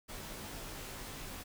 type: noise with comb filter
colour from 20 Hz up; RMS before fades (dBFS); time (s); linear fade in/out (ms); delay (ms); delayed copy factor
pink; -45; 0.08-1.44; 20; 17; -0.85
effects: none